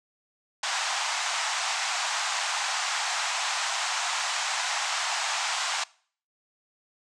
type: band-pass noise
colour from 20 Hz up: pink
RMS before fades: -29 dBFS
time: 0.63-5.84 s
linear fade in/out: 5 ms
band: 720 to 8100 Hz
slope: 48 dB/octave
effects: noise-tail reverb RT60 0.5 s tail -23 dB re dry